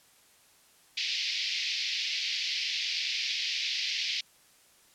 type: band-pass noise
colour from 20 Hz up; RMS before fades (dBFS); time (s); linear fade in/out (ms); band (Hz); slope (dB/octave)
white; -32; 0.97-4.21; 5; 2100 to 5200; 48
effects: white hiss -61 dBFS RMS until 4.94 s + low-pass 12000 Hz 12 dB/octave